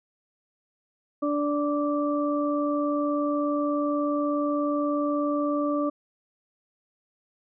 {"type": "harmonic tone", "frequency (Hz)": 292.2, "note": "D4", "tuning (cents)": -9, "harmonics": [1, 2, 4], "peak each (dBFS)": [-25, -28, -31], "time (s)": [1.22, 5.9], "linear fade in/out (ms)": 10, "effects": []}